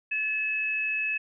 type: tone pair together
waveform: sine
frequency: 1725.9 / 2586 Hz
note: A6 / E7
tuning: -34 / -34 cents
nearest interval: perfect fifth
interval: 700 cents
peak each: -35 / -26 dBFS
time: 0.11-1.18 s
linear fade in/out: 10 ms
effects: none